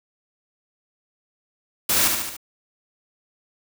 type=noise with echo; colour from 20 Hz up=white; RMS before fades=-20 dBFS; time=1.89-2.08 s; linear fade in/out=5 ms; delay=72 ms; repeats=4; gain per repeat=-4 dB; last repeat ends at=2.368 s; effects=none